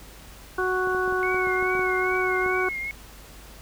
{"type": "harmonic tone", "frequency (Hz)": 370, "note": "F#4", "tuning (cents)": 0, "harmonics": [1, 2, 3, 4], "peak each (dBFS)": [-25, -32, -29, -27], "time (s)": [0.58, 2.69], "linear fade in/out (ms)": 5}
{"type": "clicks", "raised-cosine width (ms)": 2, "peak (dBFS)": -25, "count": 10, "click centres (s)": [0.873, 0.948, 1.078, 1.125, 1.345, 1.471, 1.626, 1.752, 1.794, 2.462]}
{"type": "tone with vibrato", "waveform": "sine", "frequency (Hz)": 2191, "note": "C#7", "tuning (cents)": -21, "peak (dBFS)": -28, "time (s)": [1.23, 2.91], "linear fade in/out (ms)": 0, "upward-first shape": "triangle", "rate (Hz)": 2.4, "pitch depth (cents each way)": 67}
{"effects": ["added 50 Hz sine -47 dBFS peak until 3.61 s", "pink hiss -47 dBFS RMS until 3.61 s"]}